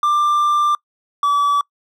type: tone pair in turn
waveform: triangle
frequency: 1186 / 1148.9 Hz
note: D6 / D6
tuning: +17 / -38 cents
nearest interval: minor second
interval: 55 cents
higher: first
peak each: -11 dBFS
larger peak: neither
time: 0.03-0.75 / 1.23-1.61 s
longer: first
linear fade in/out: 2 ms
effects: noise-tail reverb RT60 0.1 s tail -26 dB re dry